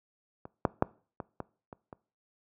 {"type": "clicks", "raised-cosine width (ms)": 1, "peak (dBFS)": [-28, -9, -8, -22, -21, -29, -29], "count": 7, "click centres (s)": [0.454, 0.652, 0.824, 1.202, 1.403, 1.728, 1.928], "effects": ["noise-tail reverb RT60 0.4 s tail -22 dB re dry", "high-pass 80 Hz 12 dB/octave"]}